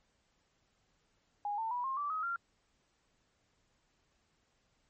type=tone with pitch steps; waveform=sine; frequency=822 / 896.4 / 977.5 / 1066 / 1162.5 / 1267.7 / 1382.4 Hz; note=G#5 / A5 / B5 / C6 / D6 / D#6 / F6; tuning=-18 / +32 / -18 / +32 / -18 / +32 / -18 cents; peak=-33 dBFS; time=1.45-2.36 s; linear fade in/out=2 ms; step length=130 ms; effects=pink hiss -75 dBFS RMS until 4.89 s + MP3 32 kbps